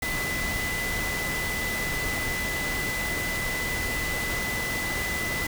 sine tone in noise, 2003 Hz, B6, 24 cents sharp, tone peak -29 dBFS, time 0.02-5.47 s, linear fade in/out 5 ms, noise pink, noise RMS -31 dBFS, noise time 0.02-5.47 s, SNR -1 dB, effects none

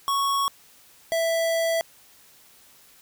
square tone pair in turn, 1108.7 / 660.4 Hz, C#6 / E5, 0 / +3 cents, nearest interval major sixth, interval 897 cents, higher first, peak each -22 dBFS, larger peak neither, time 0.08-0.48 / 1.12-1.81 s, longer second, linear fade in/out 0 ms, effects white hiss -54 dBFS RMS until 3.01 s

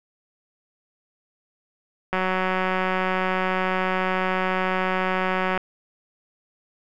click train, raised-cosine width 0.5 ms, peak -9 dBFS, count 642, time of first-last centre 2.13-5.576 s, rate 186 Hz, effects none

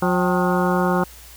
harmonic tone with a mistuned harmonic, 179.6 Hz, F3, 49 cents sharp, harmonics 1 / 2 / 3 / 4 / 5 / 6 / 7 / 8, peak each -20 / -23 / -25 / -26 / -27 / -28 / -28 / -29 dBFS, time 0.02-1.04 s, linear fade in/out 5 ms, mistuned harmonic 4, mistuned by +120 cents, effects added 60 Hz sine -44 dBFS peak until 1.36 s + white hiss -44 dBFS RMS until 1.36 s

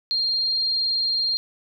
sine tone, 4207 Hz, C8, 9 cents sharp, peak -20 dBFS, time 0.11-1.37 s, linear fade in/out 0 ms, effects none

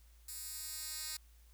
10% pulse tone with high-pass filter sweep, 311.1 Hz, D#4, in tune, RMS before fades -44 dBFS, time 0.28-1.17 s, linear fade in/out 5 ms, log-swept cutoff 8900 to 4700 Hz, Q 0.77, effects added 57 Hz sine -59 dBFS peak until 1.53 s + white hiss -70 dBFS RMS until 1.53 s

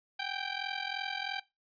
10% pulse ring-modulated tone, 784 Hz, G5, in tune, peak -23 dBFS, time 0.19-1.4 s, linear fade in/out 5 ms, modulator 21.5 Hz, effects noise-tail reverb RT60 0.2 s tail -19 dB re dry + resampled to 11025 Hz

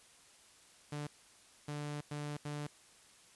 sawtooth tone bursts at uneven times, 147.3 Hz, D3, 6 cents sharp, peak -35 dBFS, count 4, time 0.92-1.07 / 1.68-2.01 / 2.11-2.37 / 2.45-2.67 s, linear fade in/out 5 ms, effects white hiss -62 dBFS RMS until 3.35 s + resampled to 24000 Hz

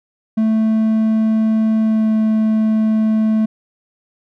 triangle tone with pitch glide, 220 to 218.4 Hz, A3 to A3, 0 to -13 cents, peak -10 dBFS, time 0.37-3.46 s, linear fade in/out 10 ms, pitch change -13 cents, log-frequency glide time 1.81-2.12 s, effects none

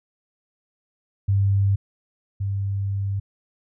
sine tone pair in turn, 98.9 / 98.9 Hz, G2 / G2, +16 / +16 cents, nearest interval unison, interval 0 cents, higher neither, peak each -16 / -22 dBFS, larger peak first, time 1.28-1.76 / 2.4-3.2 s, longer second, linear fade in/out 10 ms, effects none

